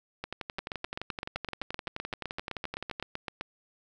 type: two click trains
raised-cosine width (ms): 0.3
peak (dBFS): -18 / -19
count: 23 / 33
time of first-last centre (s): 0.59-3.411 / 0.24-2.999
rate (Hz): 7.8 / 11.6
effects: none